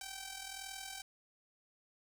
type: tone with amplitude modulation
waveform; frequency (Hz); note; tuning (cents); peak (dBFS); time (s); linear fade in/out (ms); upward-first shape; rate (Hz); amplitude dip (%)
5% pulse; 775; G5; -20; -30; 0.01-1.02; 2; sine; 41.5; 55
effects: 10-bit